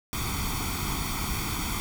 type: noise with comb filter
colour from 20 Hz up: pink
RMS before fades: -30 dBFS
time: 0.13-1.8 s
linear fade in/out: 0 ms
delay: 0.88 ms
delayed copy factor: +0.8
effects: none